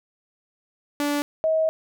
sawtooth / sine tone pair in turn, 290.2 / 637.3 Hz, D4 / D#5, -21 / +41 cents, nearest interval octave + major second, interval 1362 cents, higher second, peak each -18 dBFS, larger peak neither, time 1-1.22 / 1.44-1.69 s, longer second, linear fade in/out 0 ms, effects none

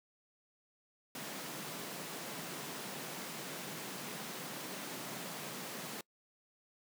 pink high-pass noise, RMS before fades -44 dBFS, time 1.15-6.01 s, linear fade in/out 2 ms, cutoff 140 Hz, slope 48 dB/octave, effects noise-tail reverb RT60 0.1 s tail -25 dB re dry

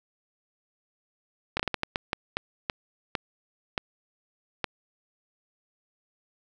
slowing click train, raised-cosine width 0.3 ms, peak -10 dBFS, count 13, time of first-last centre 1.57-4.643 s, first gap 25 ms, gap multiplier 1.38, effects none

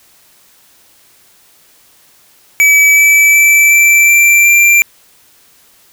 square tone with pitch steps, 2292 / 2307 / 2321 / 2336 / 2351 / 2366 Hz, D7 / D7 / D7 / D7 / D7 / D7, -43 / -31 / -21 / -10 / +1 / +12 cents, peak -5 dBFS, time 2.6-4.82 s, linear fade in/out 0 ms, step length 370 ms, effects white hiss -47 dBFS RMS until 5.92 s

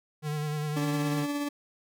square tone with vibrato, 150.4 Hz, D3, 42 cents sharp, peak -30 dBFS, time 0.22-1.27 s, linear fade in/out 50 ms, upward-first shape sine, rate 9.9 Hz, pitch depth 31 cents each way
40% pulse tone with tremolo, 288.9 Hz, D4, 28 cents flat, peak -27 dBFS, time 0.76-1.49 s, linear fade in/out 10 ms, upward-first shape sine, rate 17 Hz, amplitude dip 30%
effects none

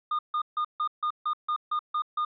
triangle tone bursts, 1219 Hz, D#6, 36 cents flat, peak -23 dBFS, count 10, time 0.11-2.25 s, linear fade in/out 5 ms, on 79 ms, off 150 ms, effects resampled to 11025 Hz

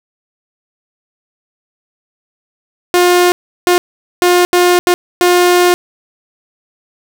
sawtooth tone bursts at uneven times, 355.7 Hz, F4, 32 cents sharp, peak -3 dBFS, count 6, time 2.94-3.32 / 3.67-3.78 / 4.22-4.45 / 4.53-4.79 / 4.87-4.94 / 5.21-5.74 s, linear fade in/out 0 ms, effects none

